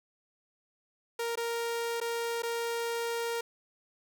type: tone with dropouts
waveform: sawtooth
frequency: 466.2 Hz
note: A#4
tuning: in tune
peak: -27 dBFS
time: 1.19-3.41 s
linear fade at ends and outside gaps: 5 ms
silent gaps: 1.356-1.373 / 2.003-2.012 / 2.422-2.432 s
effects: none